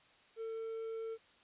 triangle tone, 449.2 Hz, A4, 36 cents sharp, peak -37 dBFS, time 0.36-1.18 s, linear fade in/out 50 ms, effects white hiss -65 dBFS RMS until 1.43 s + resampled to 8000 Hz

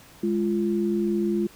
sine tone pair together, 207.7 / 345.1 Hz, G#3 / F4, 0 / -21 cents, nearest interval major sixth, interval 879 cents, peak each -24 dBFS, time 0.23-1.47 s, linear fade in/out 5 ms, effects pink hiss -50 dBFS RMS until 1.55 s

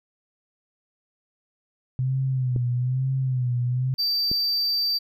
sine tone with vibrato, 127.5 Hz, C3, 44 cents flat, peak -21 dBFS, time 1.99-3.94 s, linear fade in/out 0 ms, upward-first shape sine, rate 1.1 Hz, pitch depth 75 cents each way
clicks, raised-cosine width 3 ms, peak -18 dBFS, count 2, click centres 2.562 / 4.315 s
triangle tone, 4654 Hz, D8, 17 cents flat, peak -20 dBFS, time 3.98-4.99 s, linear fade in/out 20 ms
effects none

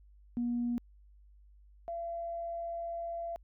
sine tone pair in turn, 240 / 678.8 Hz, B3 / F5, -49 / -49 cents, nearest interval octave + tritone, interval 1800 cents, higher second, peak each -29 / -35 dBFS, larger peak first, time 0.37-0.78 / 1.88-3.36 s, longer second, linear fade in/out 0 ms, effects tanh soft clip ceiling -25 dBFS + added 50 Hz sine -56 dBFS peak until 3.43 s

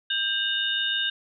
sine tone cluster, 1588 / 2827 / 2933 / 3655 Hz, G6 / F7 / F#7 / A#7, +22 / +20 / -16 / -35 cents, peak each -29 / -33 / -29 / -27 dBFS, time 0.1-1.1 s, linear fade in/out 5 ms, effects none

